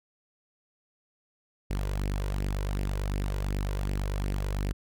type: tone with flanger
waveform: sawtooth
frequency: 49 Hz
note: G1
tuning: in tune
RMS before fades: -30 dBFS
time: 1.7-4.73 s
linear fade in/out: 10 ms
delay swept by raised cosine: 0.38 to 2.08 ms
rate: 2.7 Hz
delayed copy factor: +0.55
effects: none